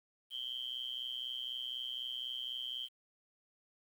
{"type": "tone with amplitude modulation", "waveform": "sine", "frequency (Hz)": 3139, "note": "G7", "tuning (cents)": 2, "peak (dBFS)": -34, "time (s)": [0.3, 2.89], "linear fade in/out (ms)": 50, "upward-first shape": "sine", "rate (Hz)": 124, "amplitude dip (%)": 100, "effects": ["10-bit"]}